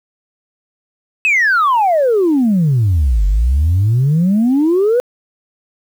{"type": "exponential two-way sweep", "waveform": "sine", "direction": "down then up", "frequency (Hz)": [2637, 46.25, 507], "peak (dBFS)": -8, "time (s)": [1.25, 5], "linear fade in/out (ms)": 0, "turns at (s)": 3.26, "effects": ["tanh soft clip ceiling -7 dBFS", "7-bit"]}